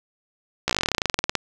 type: slowing click train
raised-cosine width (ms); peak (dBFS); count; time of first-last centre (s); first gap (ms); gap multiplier
0.2; -3; 22; 0.68-1.353; 15; 1.07
effects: none